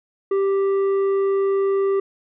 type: tone with tanh clipping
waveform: sine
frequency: 392 Hz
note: G4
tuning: in tune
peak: -18 dBFS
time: 0.31-2 s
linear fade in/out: 5 ms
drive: 7 dB
effects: none